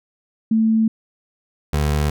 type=tone pair in turn; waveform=sine / 25% pulse; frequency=221.9 / 74.05 Hz; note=A3 / D2; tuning=+15 / +15 cents; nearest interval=octave + perfect fifth; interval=1900 cents; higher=first; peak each=-13 / -13 dBFS; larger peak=neither; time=0.51-0.88 / 1.73-2.1 s; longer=neither; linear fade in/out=5 ms; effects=none